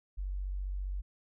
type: tone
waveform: sine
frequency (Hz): 47.46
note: F#1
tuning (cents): +45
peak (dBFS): -33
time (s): 0.17-1.02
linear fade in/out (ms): 20
effects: none